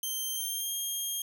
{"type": "tone with pitch glide", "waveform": "5% pulse", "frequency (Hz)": [3137, 3225], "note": ["G7", "G7"], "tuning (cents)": [1, 48], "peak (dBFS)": -24, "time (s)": [0.03, 1.22], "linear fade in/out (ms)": 2, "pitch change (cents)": 47, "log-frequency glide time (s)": [0.33, 0.74], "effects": []}